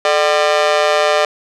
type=tone with amplitude modulation; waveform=sawtooth; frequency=599 Hz; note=D5; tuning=34 cents sharp; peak=-3 dBFS; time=0.05-1.25 s; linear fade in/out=2 ms; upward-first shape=sine; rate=164 Hz; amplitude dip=100%; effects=low-pass 5000 Hz 12 dB/octave